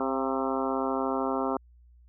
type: harmonic tone with a mistuned harmonic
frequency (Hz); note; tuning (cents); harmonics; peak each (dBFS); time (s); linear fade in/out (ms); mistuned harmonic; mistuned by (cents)
132.8; C3; +26; 2 / 3 / 4 / 5 / 6 / 7 / 8 / 9 / 10; -31 / -33 / -34 / -35 / -36 / -36 / -37 / -38 / -38; 0-1.57; 2; 5; +41
effects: added 60 Hz sine -53 dBFS peak until 2.08 s